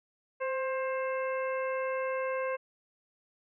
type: harmonic tone with a mistuned harmonic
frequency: 530 Hz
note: C5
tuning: 22 cents sharp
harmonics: 1 / 2 / 3 / 4 / 5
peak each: -31 / -37 / -41 / -43 / -45 dBFS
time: 0.4-2.57 s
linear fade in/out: 20 ms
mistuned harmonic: 1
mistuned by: -27 cents
effects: none